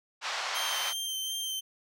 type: band-pass noise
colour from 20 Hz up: pink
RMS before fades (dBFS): -34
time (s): 0.21-0.94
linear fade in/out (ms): 50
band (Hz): 740 to 5900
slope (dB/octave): 24
type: tone with vibrato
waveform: sawtooth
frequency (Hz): 3136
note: G7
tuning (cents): 0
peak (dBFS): -29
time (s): 0.54-1.61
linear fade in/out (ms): 20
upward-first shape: sine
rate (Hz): 2.7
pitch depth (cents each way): 19
effects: none